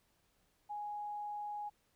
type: tone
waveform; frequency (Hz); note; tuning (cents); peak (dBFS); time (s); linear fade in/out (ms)
sine; 830.6; G#5; 0; -39; 0.69-1.7; 20
effects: pink hiss -75 dBFS RMS until 1.95 s